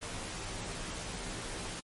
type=noise with comb filter; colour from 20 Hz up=pink; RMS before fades=-40 dBFS; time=0.01-1.81 s; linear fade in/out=20 ms; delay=14 ms; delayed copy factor=-0.8; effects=MP3 48 kbps